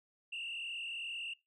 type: tone with frequency modulation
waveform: sine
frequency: 2766 Hz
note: F7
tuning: 17 cents flat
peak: -37 dBFS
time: 0.32-1.34 s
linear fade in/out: 10 ms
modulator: 42.5 Hz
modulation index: 2.3
effects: noise-tail reverb RT60 0.2 s tail -22 dB re dry + tanh soft clip ceiling -36 dBFS